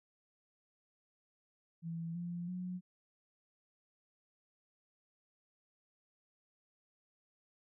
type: tone with pitch steps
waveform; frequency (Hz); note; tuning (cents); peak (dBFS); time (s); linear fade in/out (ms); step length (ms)
sine; 166.1 / 173.55 / 181.34; E3 / F3 / F#3; +13 / -11 / -35; -38; 1.82-2.81; 50; 330
effects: none